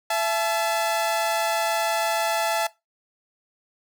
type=tone pair together; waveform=sawtooth; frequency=670.3 / 865 Hz; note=E5 / A5; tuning=+29 / -30 cents; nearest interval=major third; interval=441 cents; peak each=-21 dBFS; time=0.1-2.67 s; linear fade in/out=5 ms; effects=noise-tail reverb RT60 0.2 s tail -19 dB re dry